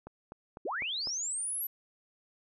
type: click train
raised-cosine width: 1 ms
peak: -30 dBFS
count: 5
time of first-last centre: 0.07-1.073 s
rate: 3.99 Hz
type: linear sweep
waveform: sine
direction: up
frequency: 267 to 12000 Hz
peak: -32 dBFS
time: 0.65-1.67 s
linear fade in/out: 5 ms
effects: none